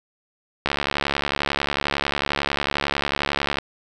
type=click train; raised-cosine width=0.3 ms; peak=-5 dBFS; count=209; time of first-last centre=0.66-3.585 s; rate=71.1 Hz; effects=none